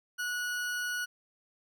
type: tone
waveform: 40% pulse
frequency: 1464 Hz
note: F#6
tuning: 19 cents flat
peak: -31 dBFS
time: 0.18-1.06 s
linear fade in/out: 20 ms
effects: none